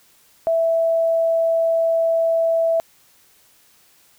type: tone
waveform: sine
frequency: 659.3 Hz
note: E5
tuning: in tune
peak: -15 dBFS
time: 0.47-2.8 s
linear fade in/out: 0 ms
effects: white hiss -55 dBFS RMS until 4.18 s